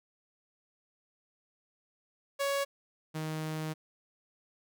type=tone pair in turn; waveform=sawtooth; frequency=558 / 156.58 Hz; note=C#5 / D#3; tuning=+11 / +11 cents; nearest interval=octave + minor seventh; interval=2200 cents; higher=first; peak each=-25 / -30 dBFS; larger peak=first; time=2.39-2.65 / 3.14-3.74 s; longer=second; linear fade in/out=20 ms; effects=none